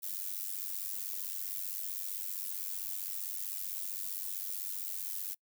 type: noise with amplitude modulation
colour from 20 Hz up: violet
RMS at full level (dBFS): -35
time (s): 0.02-5.35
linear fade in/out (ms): 20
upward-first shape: sine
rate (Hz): 95.5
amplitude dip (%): 85
effects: noise-tail reverb RT60 0.1 s tail -26 dB re dry